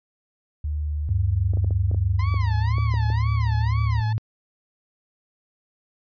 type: tone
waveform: sine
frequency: 74.8 Hz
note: D2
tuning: 32 cents sharp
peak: -23 dBFS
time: 0.64-4.01 s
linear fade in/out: 5 ms
type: tone with pitch glide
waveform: sine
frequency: 98 to 109.37 Hz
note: G2 to A2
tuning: 0 to -10 cents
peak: -20 dBFS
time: 1.09-4.18 s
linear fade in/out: 0 ms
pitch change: +190 cents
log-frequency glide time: 2.3-2.78 s
type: clicks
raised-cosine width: 2 ms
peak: -22 dBFS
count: 10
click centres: 1.536 / 1.572 / 1.645 / 1.708 / 1.914 / 1.946 / 2.342 / 2.783 / 2.94 / 3.102 s
type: tone with vibrato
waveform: 30% pulse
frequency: 987.8 Hz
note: B5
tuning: in tune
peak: -29 dBFS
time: 2.19-4.13 s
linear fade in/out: 5 ms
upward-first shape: sine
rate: 2 Hz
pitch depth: 260 cents each way
effects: resampled to 11025 Hz